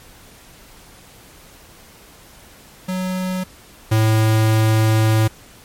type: tone pair in turn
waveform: square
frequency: 185 / 110 Hz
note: F#3 / A2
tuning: 0 / 0 cents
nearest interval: major sixth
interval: 900 cents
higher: first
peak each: -21 / -13 dBFS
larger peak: second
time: 2.88-3.44 / 3.91-5.28 s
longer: second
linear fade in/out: 10 ms
effects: pink hiss -45 dBFS RMS until 5.64 s + MP3 64 kbps